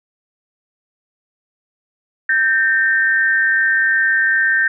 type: tone pair together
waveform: sine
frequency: 1564 / 1821.4 Hz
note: G6 / A#6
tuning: -4 / -41 cents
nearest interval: minor third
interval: 263 cents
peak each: -15 dBFS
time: 2.29-4.68 s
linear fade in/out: 5 ms
effects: none